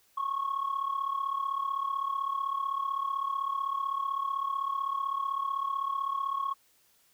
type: tone with amplitude modulation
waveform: sine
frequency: 1098 Hz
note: C#6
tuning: 17 cents flat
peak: -24 dBFS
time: 0.17-6.54 s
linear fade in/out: 10 ms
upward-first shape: sine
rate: 35.8 Hz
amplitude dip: 80%
effects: tanh soft clip ceiling -24 dBFS + white hiss -66 dBFS RMS until 7.13 s